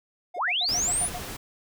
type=tone bursts; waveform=triangle; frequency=717 Hz; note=F5; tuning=45 cents sharp; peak=-31 dBFS; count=7; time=0.34-1.189 s; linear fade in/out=10 ms; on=51 ms; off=82 ms
type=linear sweep; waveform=sine; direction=up; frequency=273.9 to 10360 Hz; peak=-23 dBFS; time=0.36-1.1 s; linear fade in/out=50 ms
type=noise; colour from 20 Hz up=pink; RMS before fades=-36 dBFS; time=0.68-1.37 s; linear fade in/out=10 ms
effects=none